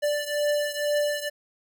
square beating tone pair, 587.3 / 589.4 Hz, D5 / D5, 0 / +6 cents, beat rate 2.1 Hz, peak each -26 / -29 dBFS, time 0.02-1.3 s, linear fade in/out 20 ms, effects none

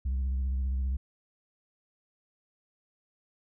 sine tone with vibrato, 65.41 Hz, C2, in tune, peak -24 dBFS, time 0.05-0.97 s, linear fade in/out 10 ms, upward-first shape square, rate 15 Hz, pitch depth 53 cents each way, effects tanh soft clip ceiling -26 dBFS

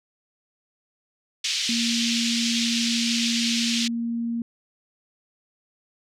pink band-pass noise, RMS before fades -26 dBFS, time 1.44-3.88 s, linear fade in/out 5 ms, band 2700 to 6200 Hz, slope 24 dB/octave
sine tone, 233.1 Hz, A#3, in tune, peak -24 dBFS, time 1.69-4.42 s, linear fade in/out 2 ms
effects none

